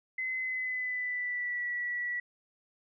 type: tone with pitch glide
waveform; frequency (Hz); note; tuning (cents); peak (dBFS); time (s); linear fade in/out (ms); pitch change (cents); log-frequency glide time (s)
sine; 2042 to 1945.3; C7 to B6; -43 to -27; -31; 0.18-2.2; 5; -84; 0.39-1.66
effects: none